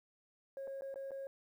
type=tone with dropouts; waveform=sine; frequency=544 Hz; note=C#5; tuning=33 cents flat; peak=-39 dBFS; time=0.57-1.27 s; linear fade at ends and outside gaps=1 ms; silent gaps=0.673-0.677 / 0.81-0.82 / 0.942-0.958 / 1.108-1.116 s; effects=tanh soft clip ceiling -39 dBFS + 12-bit